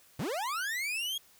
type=linear sweep; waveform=40% pulse; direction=up; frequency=100.2 to 3322 Hz; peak=-31 dBFS; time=0.19-1.18 s; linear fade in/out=5 ms; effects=white hiss -61 dBFS RMS until 1.39 s